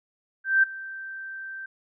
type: tone with ADSR envelope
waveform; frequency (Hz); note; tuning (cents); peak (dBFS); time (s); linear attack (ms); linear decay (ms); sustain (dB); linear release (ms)
sine; 1563; G6; -6; -14; 0.44-1.66; 190; 12; -20; 5
effects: none